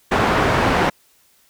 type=low-pass noise; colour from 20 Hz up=white; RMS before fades=-17 dBFS; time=0.11-0.9 s; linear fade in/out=10 ms; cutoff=1200 Hz; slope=12 dB/octave; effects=white hiss -57 dBFS RMS until 1.49 s